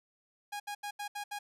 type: tone bursts at uneven times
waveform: sawtooth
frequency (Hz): 822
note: G#5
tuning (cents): -18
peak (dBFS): -33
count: 6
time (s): 0.52-0.6 / 0.67-0.75 / 0.83-0.91 / 0.99-1.08 / 1.15-1.24 / 1.31-1.39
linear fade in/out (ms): 10
effects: resampled to 32000 Hz + 12-bit